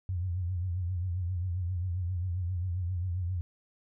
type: tone with vibrato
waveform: sine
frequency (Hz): 89.7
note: F2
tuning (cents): +47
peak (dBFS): -29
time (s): 0.09-3.41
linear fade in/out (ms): 0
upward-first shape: triangle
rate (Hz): 7.5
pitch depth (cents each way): 110
effects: none